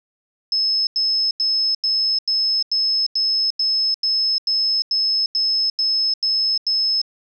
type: tone bursts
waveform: sine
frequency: 5200 Hz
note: E8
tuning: 24 cents flat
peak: -16 dBFS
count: 15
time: 0.52-7.016 s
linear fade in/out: 2 ms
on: 350 ms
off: 89 ms
effects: none